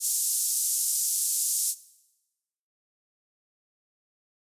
pink band-pass noise, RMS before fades -27 dBFS, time 0-1.75 s, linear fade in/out 50 ms, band 6700 to 12000 Hz, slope 24 dB/octave, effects noise-tail reverb RT60 1.0 s tail -19 dB re dry + resampled to 32000 Hz

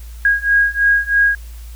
sine beating tone pair, 1637 / 1640.1 Hz, G#6 / G#6, -25 / -22 cents, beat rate 3.1 Hz, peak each -15 / -14 dBFS, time 0.25-1.35 s, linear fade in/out 2 ms, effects added 57 Hz sine -30 dBFS peak until 1.75 s + white hiss -46 dBFS RMS until 1.75 s

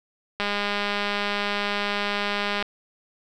click train, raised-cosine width 0.3 ms, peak -10 dBFS, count 455, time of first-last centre 0.4-2.625 s, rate 204 Hz, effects none

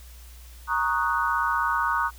sine chord, D# minor seventh, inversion second, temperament equal, 932.3 / 1108.7 / 1244.5 / 1480 Hz, A#5 / C#6 / D#6 / F#6, 0 / 0 / 0 / 0 cents, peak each -27 / -28 / -27 / -27 dBFS, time 0.67-2.11 s, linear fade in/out 50 ms, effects added 60 Hz sine -43 dBFS peak until 2.18 s + white hiss -52 dBFS RMS until 2.18 s

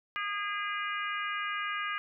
harmonic tone with a mistuned harmonic, 409.1 Hz, G#4, 26 cents flat, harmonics 3 / 4 / 5 / 6 / 7, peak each -35 / -37 / -39 / -41 / -42 dBFS, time 0.16-1.98 s, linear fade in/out 0 ms, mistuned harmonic 6, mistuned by -27 cents, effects none

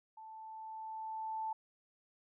sine tone with level ramp, 880 Hz, A5, in tune, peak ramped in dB -49 to -35 dBFS, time 0.17-1.53 s, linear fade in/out 5 ms, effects none

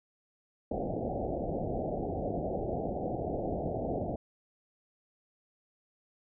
white low-pass noise, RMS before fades -34 dBFS, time 0.71-4.16 s, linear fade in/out 5 ms, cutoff 760 Hz, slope 96 dB/octave, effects none

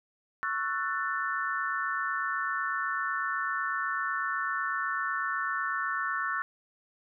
sine chord, F# minor seventh, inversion second, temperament just, 1110 / 1332 / 1480 / 1776 Hz, C#6 / E6 / F#6 / A6, +2 / +18 / 0 / +16 cents, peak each -34 dBFS, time 0.43-6.42 s, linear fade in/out 0 ms, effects none

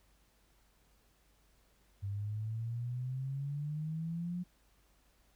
sine exponential sweep, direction up, 98 to 180.3 Hz, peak -35 dBFS, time 2.02-4.44 s, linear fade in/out 20 ms, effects added 50 Hz sine -69 dBFS peak until 5.35 s + pink hiss -71 dBFS RMS until 5.35 s

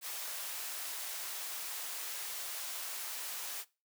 white high-pass noise, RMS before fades -41 dBFS, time 0.01-3.65 s, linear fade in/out 50 ms, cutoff 610 Hz, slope 12 dB/octave, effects noise-tail reverb RT60 0.3 s tail -21 dB re dry

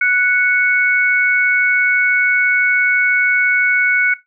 sine tone pair together, 1480 / 2217 Hz, F#6 / C#7, 0 / 0 cents, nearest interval perfect fifth, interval 700 cents, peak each -14 dBFS, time 0.01-4.14 s, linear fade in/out 5 ms, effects noise-tail reverb RT60 0.2 s tail -18 dB re dry

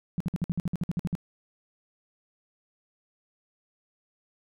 sine tone bursts, 173.2 Hz, F3, 14 cents flat, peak -24 dBFS, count 13, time 0.18-1.152 s, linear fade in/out 0 ms, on 24 ms, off 55 ms, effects none

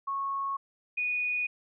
sine tone pair in turn, 1100 / 2469 Hz, C#6 / D#7, -14 / -14 cents, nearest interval octave + major second, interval 1400 cents, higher second, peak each -29 / -27 dBFS, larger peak second, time 0.07-0.57 / 0.97-1.47 s, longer neither, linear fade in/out 10 ms, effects none

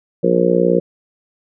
harmonic tone, 59.6 Hz, A#1, 39 cents sharp, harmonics 3 / 4 / 5 / 6 / 7 / 8 / 9, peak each -18 / -23 / -24 / -18 / -21 / -16 / -19 dBFS, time 0.23-0.8 s, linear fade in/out 10 ms, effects none

